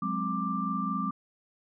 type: tone cluster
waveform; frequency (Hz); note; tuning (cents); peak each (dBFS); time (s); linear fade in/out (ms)
sine; 181.9 / 206.4 / 261.2 / 1181; F#3 / G#3 / C4 / D6; -29 / -10 / -3 / +9; -34 / -34 / -36 / -31; 0.02-1.11; 5
effects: none